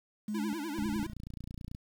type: tone with tremolo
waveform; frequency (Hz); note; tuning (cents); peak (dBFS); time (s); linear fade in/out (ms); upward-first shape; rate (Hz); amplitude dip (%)
sine; 211.5; G#3; +32; -32; 0.28-1.13; 5; square; 2; 80
type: tone with vibrato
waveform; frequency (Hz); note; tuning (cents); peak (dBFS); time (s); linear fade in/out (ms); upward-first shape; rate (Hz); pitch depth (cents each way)
square; 308.8; D#4; -13; -36; 0.34-1.07; 10; sine; 10; 170
type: click train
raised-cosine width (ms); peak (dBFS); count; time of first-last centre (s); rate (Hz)
5; -30; 29; 0.79-1.749; 29.2
effects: 9-bit